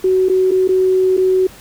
sine tone with dropouts, 373.9 Hz, F#4, 18 cents sharp, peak -10 dBFS, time 0.04-1.47 s, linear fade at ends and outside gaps 5 ms, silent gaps 0.287-0.296 / 0.51-0.516 / 0.677-0.689 / 1.169-1.176 s, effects pink hiss -40 dBFS RMS until 1.6 s

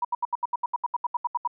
sine tone bursts, 965 Hz, B5, 40 cents flat, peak -22 dBFS, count 15, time 0.02-1.476 s, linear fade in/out 5 ms, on 28 ms, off 74 ms, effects none

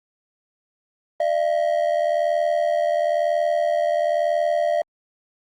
triangle ring-modulated tone, 640 Hz, D#5, 49 cents sharp, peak -13 dBFS, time 1.2-4.82 s, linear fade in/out 2 ms, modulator 40.5 Hz, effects Opus 32 kbps

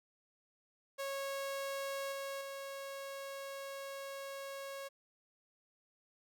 sawtooth tone with level steps, 550 Hz, C#5, 14 cents flat, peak -34 / -36 / -39 dBFS, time 0.98-4.89 s, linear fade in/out 20 ms, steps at 2.12 / 2.41 s, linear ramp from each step 2 ms, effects none

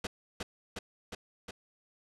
pink noise with echo, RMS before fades -35 dBFS, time 0.04-0.07 s, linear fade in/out 5 ms, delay 360 ms, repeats 4, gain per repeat -2 dB, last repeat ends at 1.51 s, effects low-pass 7000 Hz 12 dB/octave

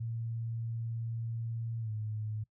sine tone with pitch glide, 114.8 to 107.73 Hz, A#2 to A2, -26 to -36 cents, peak -34 dBFS, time 0-2.44 s, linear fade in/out 10 ms, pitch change -110 cents, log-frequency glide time 1.8-1.91 s, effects noise-tail reverb RT60 0.1 s tail -22 dB re dry

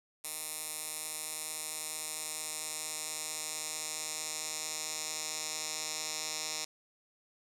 10% pulse tone with band-pass filter sweep, 155.56 Hz, D#3, in tune, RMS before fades -39 dBFS, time 0.24-6.65 s, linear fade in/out 5 ms, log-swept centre 10000 to 6200 Hz, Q 1.9, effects none

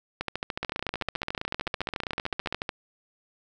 two click trains, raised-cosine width 0.3 ms, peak -14 / -13 dBFS, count 30 / 35, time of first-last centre 0.63-2.525 / 0.21-2.692 s, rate 15.3 / 13.7 Hz, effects none

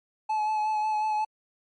triangle tone with vibrato, 858 Hz, A5, 44 cents flat, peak -22 dBFS, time 0.29-1.25 s, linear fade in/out 10 ms, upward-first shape sine, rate 5.5 Hz, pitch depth 22 cents each way, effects MP3 48 kbps

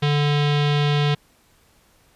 square tone with low-pass filter, 146.3 Hz, D3, 6 cents flat, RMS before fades -19 dBFS, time 0.02-1.15 s, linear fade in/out 10 ms, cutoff 3500 Hz, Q 3.1, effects pink hiss -58 dBFS RMS until 2.15 s + resampled to 32000 Hz

